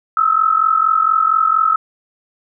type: tone pair together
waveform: sine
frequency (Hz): 1277 / 1321.3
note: D#6 / E6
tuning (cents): +45 / +4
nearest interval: minor second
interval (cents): 59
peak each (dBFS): -14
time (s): 0.17-1.76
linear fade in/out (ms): 2
effects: none